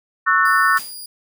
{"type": "chord", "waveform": "sine", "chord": "F# minor seventh", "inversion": "second", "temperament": "equal with one note detuned", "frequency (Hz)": [1108.7, 1318.5, 1480, 1800.1], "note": ["C#6", "E6", "F#6", "A6"], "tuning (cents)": [0, 0, 0, 39], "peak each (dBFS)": -18, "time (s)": [0.26, 0.79], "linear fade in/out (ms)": 20}
{"type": "tone", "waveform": "15% pulse", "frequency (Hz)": 4854, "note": "D#8", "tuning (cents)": -44, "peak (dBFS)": -25, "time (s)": [0.45, 1.06], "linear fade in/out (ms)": 5}
{"type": "noise with exponential decay", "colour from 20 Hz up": "white", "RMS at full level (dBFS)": -29, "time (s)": [0.77, 1.02], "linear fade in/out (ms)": 1, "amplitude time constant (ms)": 53}
{"effects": []}